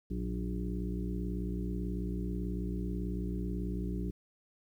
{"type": "harmonic tone with a mistuned harmonic", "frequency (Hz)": 58.27, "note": "A#1", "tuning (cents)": 0, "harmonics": [1, 2, 3, 5, 6, 7], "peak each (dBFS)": [-36, -43, -37, -42, -45, -47], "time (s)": [0.1, 4.11], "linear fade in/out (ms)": 10, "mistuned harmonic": 3, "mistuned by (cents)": 82, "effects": ["11-bit"]}